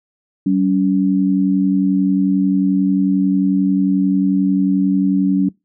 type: tone pair together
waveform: sine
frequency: 190.98 / 282.2 Hz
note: G3 / C#4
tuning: -45 / +31 cents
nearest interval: perfect fifth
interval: 676 cents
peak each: -15 dBFS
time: 0.46-5.49 s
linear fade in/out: 5 ms
effects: noise-tail reverb RT60 0.2 s tail -23 dB re dry